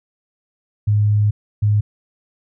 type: tone bursts at uneven times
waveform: sine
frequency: 104.6 Hz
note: G#2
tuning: 13 cents sharp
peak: -12 dBFS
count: 2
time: 0.87-1.31 / 1.62-1.81 s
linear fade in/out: 10 ms
effects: none